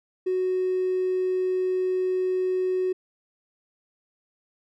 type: tone with hard clipping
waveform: triangle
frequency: 370 Hz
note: F#4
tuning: in tune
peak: -22 dBFS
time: 0.26-2.93 s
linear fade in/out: 10 ms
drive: 3 dB
effects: none